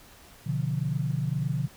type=chord; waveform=sine; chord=B diminished; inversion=none; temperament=equal with one note detuned; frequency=124.91 / 146.83 / 174.61 Hz; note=B2 / D3 / F3; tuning=+20 / 0 / 0 cents; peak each=-30 / -28 / -33 dBFS; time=0.46-1.68 s; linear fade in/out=10 ms; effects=pink hiss -52 dBFS RMS until 1.76 s